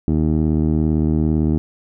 15% pulse tone with low-pass filter, 77.78 Hz, D#2, in tune, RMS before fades -17 dBFS, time 0.08-1.58 s, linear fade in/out 0 ms, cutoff 350 Hz, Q 1.4, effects none

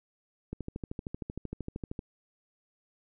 click train, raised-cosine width 3 ms, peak -23 dBFS, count 20, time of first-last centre 0.53-1.992 s, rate 13 Hz, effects none

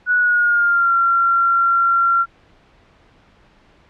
sine tone with pitch glide, 1470 to 1371.6 Hz, F#6 to F6, -12 to -32 cents, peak -12 dBFS, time 0.06-2.26 s, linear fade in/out 50 ms, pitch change -120 cents, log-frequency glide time 0.17-0.93 s, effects pink hiss -52 dBFS RMS until 3.89 s + low-pass 3000 Hz 12 dB/octave

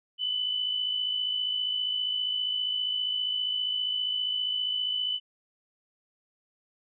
sine tone pair together, 2945 / 3000 Hz, F#7 / F#7, -9 / +23 cents, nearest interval unison, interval 32 cents, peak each -36 / -27 dBFS, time 0.18-5.2 s, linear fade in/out 50 ms, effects none

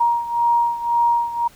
sine beating tone pair, 942 / 943.9 Hz, A#5 / A#5, +18 / +21 cents, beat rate 1.9 Hz, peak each -17 / -21 dBFS, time 0-1.48 s, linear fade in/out 10 ms, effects pink hiss -49 dBFS RMS until 1.55 s

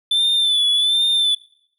triangle tone with vibrato, 3513 Hz, A7, 3 cents flat, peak -13 dBFS, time 0.11-1.35 s, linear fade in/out 5 ms, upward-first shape sine, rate 1.3 Hz, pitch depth 54 cents each way, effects noise-tail reverb RT60 0.7 s tail -24 dB re dry

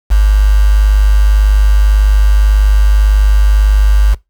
sine tone with quantisation, 50.9 Hz, G#1, 34 cents flat, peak -4 dBFS, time 0.1-4.15 s, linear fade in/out 20 ms, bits 4, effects noise-tail reverb RT60 0.2 s tail -22 dB re dry

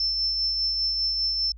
sine tone with tremolo, 5320 Hz, E8, 15 cents sharp, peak -21 dBFS, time 0-1.52 s, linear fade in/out 2 ms, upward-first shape triangle, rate 5 Hz, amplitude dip 35%, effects added 56 Hz sine -40 dBFS peak until 1.57 s

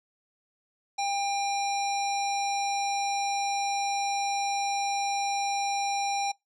square tone with low-pass filter, 800 Hz, G5, 35 cents sharp, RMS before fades -29 dBFS, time 0.98-6.32 s, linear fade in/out 10 ms, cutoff 6200 Hz, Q 2.4, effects noise-tail reverb RT60 0.2 s tail -25 dB re dry

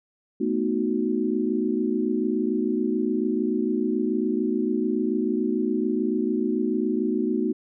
sine chord, B dominant seventh, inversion third, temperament equal, 220 / 246.9 / 311.1 / 370 Hz, A3 / B3 / D#4 / F#4, 0 / 0 / 0 / 0 cents, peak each -27 dBFS, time 0.4-7.53 s, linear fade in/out 10 ms, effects none

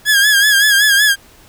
sawtooth tone with vibrato, 1658 Hz, G#6, 3 cents flat, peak -5 dBFS, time 0.05-1.16 s, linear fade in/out 50 ms, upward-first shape sine, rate 5.3 Hz, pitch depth 70 cents each way, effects pink hiss -45 dBFS RMS until 1.48 s

